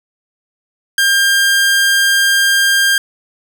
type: tone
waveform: sawtooth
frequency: 1600 Hz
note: G6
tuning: 35 cents sharp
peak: -6 dBFS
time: 0.98-2.98 s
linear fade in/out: 2 ms
effects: none